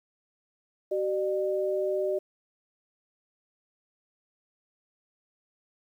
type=tone pair together; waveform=sine; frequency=380.7 / 602.5 Hz; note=F#4 / D5; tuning=+49 / +44 cents; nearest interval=minor sixth; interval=795 cents; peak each=-28 dBFS; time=0.91-2.19 s; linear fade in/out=10 ms; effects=10-bit